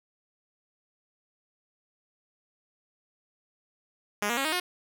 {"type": "tone with pitch steps", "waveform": "5% pulse", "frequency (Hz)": [206.5, 237.2, 272.5, 313, 359.5], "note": ["G#3", "A#3", "C#4", "D#4", "F#4"], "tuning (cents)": [-10, 30, -29, 10, -50], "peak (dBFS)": -15, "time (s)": [4.22, 4.6], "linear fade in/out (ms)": 5, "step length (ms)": 76, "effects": []}